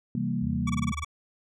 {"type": "chord", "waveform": "sine", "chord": "C dominant seventh", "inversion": "none", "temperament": "equal", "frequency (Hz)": [130.81, 164.81, 196, 233.1], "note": ["C3", "E3", "G3", "Bb3"], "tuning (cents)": [0, 0, 0, 0], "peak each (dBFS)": [-32, -33, -31, -30], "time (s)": [0.15, 0.92], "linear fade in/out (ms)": 2}
{"type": "tone with vibrato", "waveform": "sine", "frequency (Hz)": 77.78, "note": "D#2", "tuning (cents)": 0, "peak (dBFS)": -33, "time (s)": [0.42, 1.04], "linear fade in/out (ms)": 5, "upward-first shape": "triangle", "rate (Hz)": 3.3, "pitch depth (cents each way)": 69}
{"type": "tone bursts", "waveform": "25% pulse", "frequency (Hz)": 1141, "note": "C#6", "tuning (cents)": 50, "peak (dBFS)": -27, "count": 8, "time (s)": [0.67, 1.047], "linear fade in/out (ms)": 5, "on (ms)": 27, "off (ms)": 23}
{"effects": ["resampled to 22050 Hz"]}